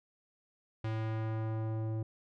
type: tone with low-pass filter sweep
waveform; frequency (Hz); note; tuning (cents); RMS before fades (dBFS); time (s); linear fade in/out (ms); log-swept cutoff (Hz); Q
square; 110.6; A2; +9; -35; 0.84-2.03; 5; 3300 to 510; 0.76
effects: none